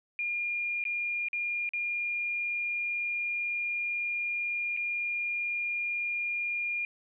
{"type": "tone with dropouts", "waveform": "sine", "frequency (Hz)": 2414, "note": "D7", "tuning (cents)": 47, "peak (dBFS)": -29, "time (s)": [0.19, 6.85], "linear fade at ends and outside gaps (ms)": 1, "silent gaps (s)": [[0.84, 0.852], [1.285, 1.331], [1.691, 1.735], [4.766, 4.772]], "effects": []}